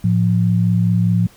sine tone pair together, 110.56 / 175.5 Hz, A2 / F3, +9 / +9 cents, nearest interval minor sixth, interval 800 cents, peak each -15 dBFS, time 0.04-1.27 s, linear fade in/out 5 ms, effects pink hiss -48 dBFS RMS until 1.36 s

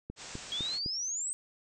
click train, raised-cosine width 3 ms, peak -26 dBFS, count 4, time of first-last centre 0.1-0.861 s, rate 3.94 Hz
white low-pass noise, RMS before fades -46 dBFS, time 0.16-0.8 s, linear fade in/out 50 ms, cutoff 8200 Hz, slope 96 dB/octave
sine exponential sweep, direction up, 3257 to 8370 Hz, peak -32 dBFS, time 0.52-1.33 s, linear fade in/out 0 ms
effects none

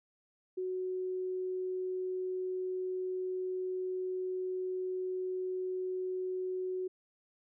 sine tone, 370 Hz, F#4, in tune, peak -33 dBFS, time 0.57-6.88 s, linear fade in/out 10 ms, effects none

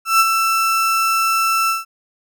35% pulse tone with ADSR envelope, 1332 Hz, E6, 18 cents sharp, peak -7 dBFS, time 0.05-1.85 s, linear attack 150 ms, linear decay 37 ms, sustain -6 dB, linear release 160 ms, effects none

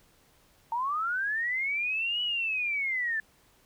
sine linear two-way sweep, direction up then down, 896 to 2957 to 1737 Hz, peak -27 dBFS, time 0.72-3.2 s, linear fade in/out 2 ms, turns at 2.22 s, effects pink hiss -63 dBFS RMS until 3.65 s

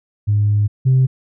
sine tone pair in turn, 103.83 / 130.54 Hz, G#2 / C3, 0 / -4 cents, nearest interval major third, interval 396 cents, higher second, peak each -11 / -8 dBFS, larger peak second, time 0.27-0.68 / 0.85-1.07 s, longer first, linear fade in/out 20 ms, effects tanh soft clip ceiling -7 dBFS

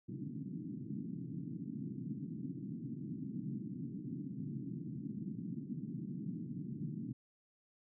pink band-pass noise, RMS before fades -43 dBFS, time 0.08-7.13 s, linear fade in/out 10 ms, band 130 to 300 Hz, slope 48 dB/octave, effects none

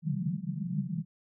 pink band-pass noise, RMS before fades -33 dBFS, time 0.02-1.05 s, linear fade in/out 50 ms, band 140 to 200 Hz, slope 96 dB/octave, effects none

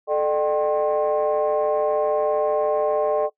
sine tone cluster, 437 / 602 / 774 / 1067 Hz, A4 / D5 / G5 / C6, -12 / +43 / -22 / +34 cents, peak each -22 / -20 / -26 / -29 dBFS, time 0.07-3.3 s, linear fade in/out 50 ms, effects noise-tail reverb RT60 0.1 s tail -21 dB re dry + tanh soft clip ceiling -11 dBFS

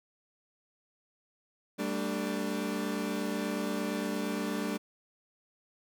30% pulse chord, G suspended second, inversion none, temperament equal with one note detuned, 196 / 224.5 / 293.7 Hz, G3 / A3 / D4, 0 / +35 / 0 cents, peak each -33 dBFS, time 1.78-4.78 s, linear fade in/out 20 ms, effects none

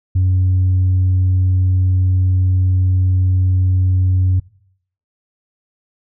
sine tone, 92.5 Hz, F#2, in tune, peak -9 dBFS, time 0.15-4.4 s, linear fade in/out 10 ms, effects noise-tail reverb RT60 0.7 s tail -23 dB re dry + tanh soft clip ceiling -9 dBFS

